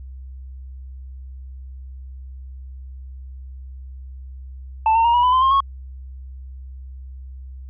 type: tone with pitch steps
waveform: triangle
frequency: 883 / 911 / 939.8 / 969.6 / 1000.3 / 1032 / 1064.7 / 1098.5 Hz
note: A5 / A#5 / A#5 / B5 / B5 / C6 / C6 / C#6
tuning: +6 / -40 / +14 / -32 / +22 / -24 / +30 / -16 cents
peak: -11 dBFS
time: 4.86-5.604 s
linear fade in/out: 2 ms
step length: 93 ms
effects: added 65 Hz sine -33 dBFS peak until 7.69 s + resampled to 8000 Hz